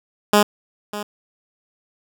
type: tone with echo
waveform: 10% pulse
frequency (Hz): 207.7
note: G#3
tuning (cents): 0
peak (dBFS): -3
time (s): 0.33-0.43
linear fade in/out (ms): 5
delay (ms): 600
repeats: 1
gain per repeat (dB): -15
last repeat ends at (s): 1.03
effects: none

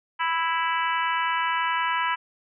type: harmonic tone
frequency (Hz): 329.6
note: E4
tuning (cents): 0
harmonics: 3 / 4 / 5 / 6 / 7 / 8 / 9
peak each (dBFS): -25 / -30 / -30 / -33 / -34 / -37 / -35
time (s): 0.19-2.16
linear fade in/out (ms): 20
effects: none

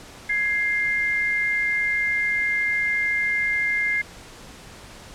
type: tone pair together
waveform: sine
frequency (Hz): 1668.4 / 2102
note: G#6 / C7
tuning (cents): +7 / +7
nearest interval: major third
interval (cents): 400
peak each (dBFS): -26 / -21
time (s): 0.29-4.02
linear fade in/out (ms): 10
effects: pink hiss -43 dBFS RMS until 5.14 s + low-pass 9000 Hz 12 dB/octave

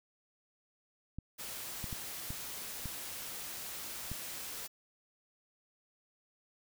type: clicks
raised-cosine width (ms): 5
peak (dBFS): -28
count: 6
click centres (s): 1.186 / 1.842 / 1.928 / 2.305 / 2.857 / 4.116
type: noise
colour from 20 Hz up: white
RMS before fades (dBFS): -43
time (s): 1.38-4.68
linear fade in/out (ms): 20
effects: none

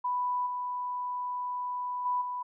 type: tone with level steps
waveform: sine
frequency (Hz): 990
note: B5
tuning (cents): +4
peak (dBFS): -27 / -31 / -26 / -32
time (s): 0.04-2.43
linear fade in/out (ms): 10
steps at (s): 0.46 / 2.05 / 2.21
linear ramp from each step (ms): 10
effects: none

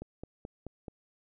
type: click train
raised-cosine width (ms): 2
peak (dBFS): -27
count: 5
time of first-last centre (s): 0.02-0.882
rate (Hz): 4.64
effects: none

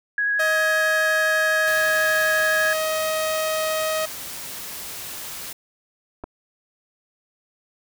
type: tone with vibrato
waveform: sine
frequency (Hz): 1661.2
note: G#6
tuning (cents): 0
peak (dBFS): -19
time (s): 0.18-2.73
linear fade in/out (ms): 2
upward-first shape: triangle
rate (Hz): 12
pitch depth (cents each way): 13
type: tone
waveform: sawtooth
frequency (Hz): 630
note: D#5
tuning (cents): +21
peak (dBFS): -18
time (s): 0.39-4.06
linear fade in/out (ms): 10
type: noise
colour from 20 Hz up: white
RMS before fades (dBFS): -34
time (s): 1.67-5.53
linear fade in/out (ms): 5
type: clicks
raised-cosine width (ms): 1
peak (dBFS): -21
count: 2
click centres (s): 6.238 / 6.241
effects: none

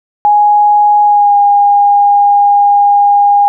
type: tone with pitch glide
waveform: sine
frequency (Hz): 830.6 to 813.5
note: G#5 to G#5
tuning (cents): 0 to -36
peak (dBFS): -4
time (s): 0.25-3.48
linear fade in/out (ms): 0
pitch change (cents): -36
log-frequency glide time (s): 1.03-1.36
effects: none

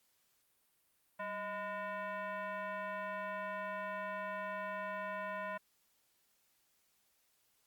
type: tone with frequency modulation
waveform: sine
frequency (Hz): 191.8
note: G3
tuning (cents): -37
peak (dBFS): -38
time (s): 1.19-5.58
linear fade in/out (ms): 10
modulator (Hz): 820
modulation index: 2
effects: white hiss -75 dBFS RMS until 7.66 s + Opus 48 kbps

